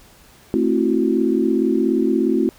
sine chord, F# half-diminished seventh, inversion first, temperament just, 222 / 266.4 / 333 / 370 Hz, A3 / C4 / E4 / F#4, +16 / +31 / +18 / 0 cents, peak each -21 / -20 / -20 / -21 dBFS, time 0.54-2.49 s, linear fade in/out 0 ms, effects pink hiss -49 dBFS RMS until 2.58 s

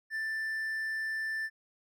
triangle tone, 1770 Hz, A6, 10 cents sharp, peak -30 dBFS, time 0.1-1.5 s, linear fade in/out 50 ms, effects none

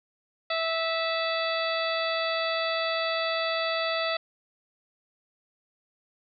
harmonic tone with a mistuned harmonic, 655 Hz, E5, 11 cents flat, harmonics 1 / 2 / 3 / 4 / 5 / 6 / 7, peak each -29 / -32 / -34 / -35 / -36 / -37 / -37 dBFS, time 0.5-4.17 s, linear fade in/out 5 ms, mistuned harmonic 5, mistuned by +90 cents, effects none

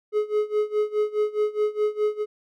triangle tone with tremolo, 422.8 Hz, G#4, 31 cents sharp, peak -16 dBFS, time 0.12-2.26 s, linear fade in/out 50 ms, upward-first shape sine, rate 4.8 Hz, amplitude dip 90%, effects none

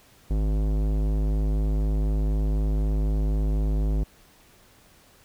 sine tone with tanh clipping, 52 Hz, G#1, 3 cents sharp, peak -23 dBFS, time 0.3-4.04 s, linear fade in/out 10 ms, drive 18 dB, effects pink hiss -56 dBFS RMS until 5.24 s

